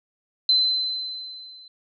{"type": "tone with level ramp", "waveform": "sine", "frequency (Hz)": 4058, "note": "B7", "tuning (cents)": 46, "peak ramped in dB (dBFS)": [-14, -44], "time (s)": [0.49, 1.68], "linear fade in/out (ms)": 2, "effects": []}